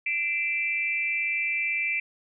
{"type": "tone with amplitude modulation", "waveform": "sine", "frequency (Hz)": 2349, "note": "D7", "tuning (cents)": 0, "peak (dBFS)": -20, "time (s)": [0.06, 2], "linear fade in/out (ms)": 5, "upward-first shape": "sine", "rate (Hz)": 296, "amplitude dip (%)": 100, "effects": []}